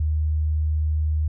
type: tone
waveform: sine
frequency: 77 Hz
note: D#2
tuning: 17 cents flat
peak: -19 dBFS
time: 0-1.28 s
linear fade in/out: 5 ms
effects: none